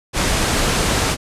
pink low-pass noise, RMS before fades -18 dBFS, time 0.13-1.17 s, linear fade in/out 50 ms, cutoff 10000 Hz, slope 24 dB/octave, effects resampled to 32000 Hz

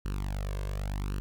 sawtooth tone with flanger, 49 Hz, G1, in tune, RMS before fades -33 dBFS, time 0.05-1.2 s, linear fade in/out 0 ms, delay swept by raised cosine 0.69 to 1.89 ms, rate 0.89 Hz, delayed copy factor +1, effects none

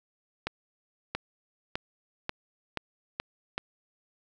accelerating click train, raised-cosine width 0.3 ms, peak -14 dBFS, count 7, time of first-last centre 0.47-3.58 s, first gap 680 ms, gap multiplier 0.89, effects none

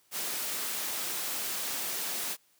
white high-pass noise, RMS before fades -34 dBFS, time 0.11-2.37 s, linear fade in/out 50 ms, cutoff 200 Hz, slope 12 dB/octave, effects white hiss -67 dBFS RMS until 2.59 s + high-pass 80 Hz 12 dB/octave

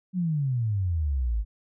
sine exponential sweep, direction down, 189.4 to 50.5 Hz, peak -23 dBFS, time 0.13-1.45 s, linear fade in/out 50 ms, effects none

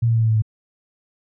sine tone with pitch steps, 116.54 / 114.94 / 113.35 / 111.79 / 110.25 / 108.74 Hz, A#2 / A#2 / A#2 / A2 / A2 / A2, 0 / -24 / -48 / +28 / +4 / -20 cents, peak -14 dBFS, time 0.02-0.422 s, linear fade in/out 10 ms, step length 67 ms, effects none

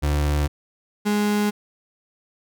35% pulse tone pair in turn, 73.42 / 207.7 Hz, D2 / G#3, 0 / 0 cents, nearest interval octave + tritone, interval 1800 cents, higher second, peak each -17 dBFS, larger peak neither, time 0.02-0.48 / 1.05-1.51 s, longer neither, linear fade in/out 20 ms, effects none

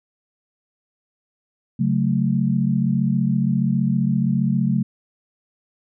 sine chord, F# minor, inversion second, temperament equal, 138.59 / 185 / 220 Hz, C#3 / F#3 / A3, 0 / 0 / 0 cents, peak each -21 dBFS, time 1.79-4.83 s, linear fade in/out 10 ms, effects none

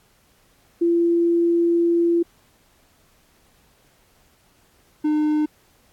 sine / triangle tone pair in turn, 340.5 / 303.4 Hz, F4 / D#4, -44 / -44 cents, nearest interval major second, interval 200 cents, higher first, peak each -15 dBFS, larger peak neither, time 0.81-2.23 / 5.04-5.46 s, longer first, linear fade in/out 10 ms, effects pink hiss -59 dBFS RMS until 5.92 s + AAC 64 kbps

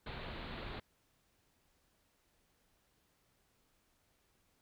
pink low-pass noise, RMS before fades -45 dBFS, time 0.06-0.8 s, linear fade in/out 5 ms, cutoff 4300 Hz, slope 96 dB/octave, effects pink hiss -75 dBFS RMS until 4.61 s

